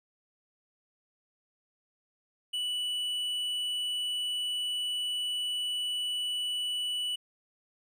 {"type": "tone with tanh clipping", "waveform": "triangle", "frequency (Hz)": 2960, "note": "F#7", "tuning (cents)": 0, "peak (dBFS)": -31, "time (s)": [2.53, 7.16], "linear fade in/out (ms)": 10, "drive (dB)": 10, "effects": []}